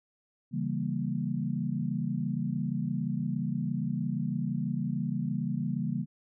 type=chord; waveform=sine; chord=C# diminished seventh; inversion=none; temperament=equal; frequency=138.59 / 164.81 / 196 / 233.1 Hz; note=C#3 / E3 / G3 / Bb3; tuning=0 / 0 / 0 / 0 cents; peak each=-34 dBFS; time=0.51-6.06 s; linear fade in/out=50 ms; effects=none